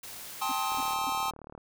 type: noise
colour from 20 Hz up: white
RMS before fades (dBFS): -43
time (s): 0.03-0.94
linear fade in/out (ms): 5
type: chord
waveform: square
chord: A half-diminished seventh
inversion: third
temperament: just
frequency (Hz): 792 / 880 / 1056 / 1267.2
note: G5 / A5 / C6 / Eb6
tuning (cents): +18 / 0 / +16 / +31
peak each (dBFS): -35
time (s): 0.41-1.31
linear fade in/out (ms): 10
type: tone bursts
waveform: triangle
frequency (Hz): 268.8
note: C4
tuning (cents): +47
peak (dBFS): -35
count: 3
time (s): 0.49-1.1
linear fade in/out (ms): 5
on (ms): 30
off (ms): 260
type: click train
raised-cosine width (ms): 1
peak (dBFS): -31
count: 33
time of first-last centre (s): 0.72-1.578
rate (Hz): 37.3
effects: none